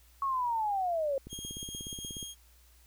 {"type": "linear sweep", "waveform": "sine", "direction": "down", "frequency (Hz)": [1115, 530], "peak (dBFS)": -28, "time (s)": [0.22, 1.18], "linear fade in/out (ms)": 2}
{"type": "click train", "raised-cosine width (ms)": 3, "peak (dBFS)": -31, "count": 17, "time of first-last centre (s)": [1.27, 2.228], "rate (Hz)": 16.7}
{"type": "tone with tremolo", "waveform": "20% pulse", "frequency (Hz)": 3252, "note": "G#7", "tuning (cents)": -37, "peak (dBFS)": -33, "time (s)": [1.29, 2.35], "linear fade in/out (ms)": 50, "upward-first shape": "sine", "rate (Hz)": 6.8, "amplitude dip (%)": 30}
{"effects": ["added 60 Hz sine -59 dBFS peak until 2.86 s", "white hiss -64 dBFS RMS until 2.86 s"]}